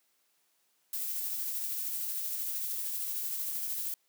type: noise with tremolo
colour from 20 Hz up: violet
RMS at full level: -34 dBFS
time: 0.93-3.94 s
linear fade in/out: 2 ms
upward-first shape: sine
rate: 13 Hz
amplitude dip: 25%
effects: white hiss -73 dBFS RMS until 4.08 s + high-pass 200 Hz 12 dB/octave